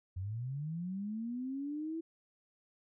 sine linear sweep, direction up, 87.31 to 331.6 Hz, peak -36 dBFS, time 0.16-2.01 s, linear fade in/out 10 ms, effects none

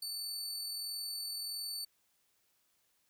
sawtooth tone with amplitude modulation, 4500 Hz, C#8, 25 cents sharp, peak -34 dBFS, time 0.02-1.85 s, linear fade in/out 5 ms, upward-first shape sine, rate 41.5 Hz, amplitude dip 30%, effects white hiss -75 dBFS RMS until 3.09 s

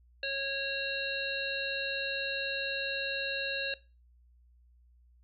harmonic tone with a mistuned harmonic, 548 Hz, C#5, 20 cents flat, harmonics 1 / 3 / 5 / 7 / 8, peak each -38 / -37 / -36 / -41 / -40 dBFS, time 0.23-3.74 s, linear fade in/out 2 ms, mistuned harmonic 8, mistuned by -79 cents, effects noise-tail reverb RT60 0.3 s tail -19 dB re dry + added 60 Hz sine -59 dBFS peak until 5.23 s

